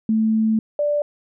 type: tone pair in turn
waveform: sine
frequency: 220 / 587.3 Hz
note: A3 / D5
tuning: 0 / 0 cents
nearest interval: octave + perfect fourth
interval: 1700 cents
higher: second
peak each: -15 / -17 dBFS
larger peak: first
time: 0.09-0.59 / 0.79-1.02 s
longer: first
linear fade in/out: 2 ms
effects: none